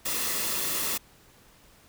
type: noise with comb filter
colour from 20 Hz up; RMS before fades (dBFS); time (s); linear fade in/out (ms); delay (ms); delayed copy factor
white; -29; 0.05-0.98; 10; 1.3; -0.5
effects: pink hiss -57 dBFS RMS until 1.88 s